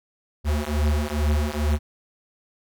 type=beating tone pair; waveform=square; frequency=73.42 / 75.72 Hz; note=D2 / D#2; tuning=0 / -47 cents; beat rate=2.3 Hz; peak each=-24 dBFS; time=0.44-1.79 s; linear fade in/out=50 ms; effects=none